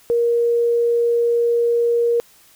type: tone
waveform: sine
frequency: 471.1 Hz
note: A#4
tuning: 18 cents sharp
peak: -14 dBFS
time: 0.1-2.2 s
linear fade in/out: 0 ms
effects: white hiss -51 dBFS RMS until 2.55 s